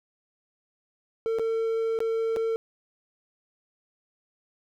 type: tone with dropouts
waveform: triangle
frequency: 451.2 Hz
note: A4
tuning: 44 cents sharp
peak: -22 dBFS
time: 1.26-2.56 s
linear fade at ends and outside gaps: 0 ms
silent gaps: 1.386-1.395 / 1.989-2.004 / 2.362-2.368 s
effects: none